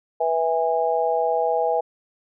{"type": "harmonic tone", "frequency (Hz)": 163.8, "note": "E3", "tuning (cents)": -11, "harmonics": [3, 4, 5], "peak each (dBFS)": [-23, -23, -23], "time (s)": [0.2, 1.81], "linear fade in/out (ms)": 10, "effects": []}